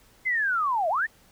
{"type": "linear two-way sweep", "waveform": "sine", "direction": "down then up", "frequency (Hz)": [2100, 612, 1905], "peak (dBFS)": -22, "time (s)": [0.25, 1.07], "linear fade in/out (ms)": 20, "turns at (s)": 0.89, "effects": ["pink hiss -58 dBFS RMS until 1.31 s"]}